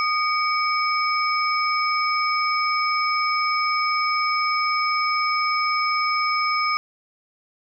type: tone cluster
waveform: sine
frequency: 1233 / 2258 / 5190 Hz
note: D#6 / C#7 / E8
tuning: -16 / +31 / -28 cents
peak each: -21 / -25 / -28 dBFS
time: 0-6.77 s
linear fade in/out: 0 ms
effects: none